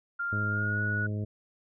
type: tone with pitch glide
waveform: sine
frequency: 1396.9 to 1463 Hz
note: F6 to F#6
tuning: 0 to -20 cents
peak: -29 dBFS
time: 0.19-1.07 s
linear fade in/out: 10 ms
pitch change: +80 cents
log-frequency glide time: 0.48-0.81 s
type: harmonic tone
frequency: 104.7 Hz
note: G#2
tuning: 15 cents sharp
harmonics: 1 / 2 / 3 / 4 / 5 / 6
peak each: -30 / -37 / -43 / -44 / -49 / -48 dBFS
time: 0.32-1.25 s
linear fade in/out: 10 ms
effects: none